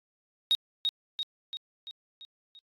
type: tone with echo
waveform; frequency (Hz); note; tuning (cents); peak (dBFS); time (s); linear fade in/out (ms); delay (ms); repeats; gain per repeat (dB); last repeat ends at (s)
sine; 3754; A#7; +11; -19; 0.51-0.55; 0; 340; 6; -5; 2.59
effects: tanh soft clip ceiling -18 dBFS + AAC 48 kbps